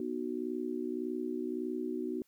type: chord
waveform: sine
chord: B major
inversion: none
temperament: just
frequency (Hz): 246.9 / 308.7 / 370.4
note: B3 / D#4 / F#4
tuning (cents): 0 / -14 / +2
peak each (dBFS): -38 / -38 / -37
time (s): 0-2.22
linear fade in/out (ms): 2
effects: white hiss -73 dBFS RMS until 2.27 s